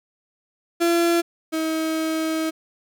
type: tone pair in turn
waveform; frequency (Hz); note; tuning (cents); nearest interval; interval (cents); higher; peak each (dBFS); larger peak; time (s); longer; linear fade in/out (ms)
35% pulse; 340.1 / 319; F4 / D#4; -46 / +43; minor second; 111; first; -15 / -20; first; 0.8-1.22 / 1.52-2.51; second; 20
effects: none